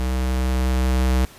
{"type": "tone with level ramp", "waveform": "square", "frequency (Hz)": 63.9, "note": "C2", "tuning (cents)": -40, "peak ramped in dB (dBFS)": [-21, -16], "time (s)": [0, 1.25], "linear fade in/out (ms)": 0, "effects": ["pink hiss -45 dBFS RMS until 1.38 s", "resampled to 32000 Hz"]}